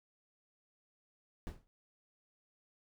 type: noise with exponential decay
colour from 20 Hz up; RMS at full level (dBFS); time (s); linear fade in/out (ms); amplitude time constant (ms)
brown; -38; 1.47-1.67; 0; 42
effects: none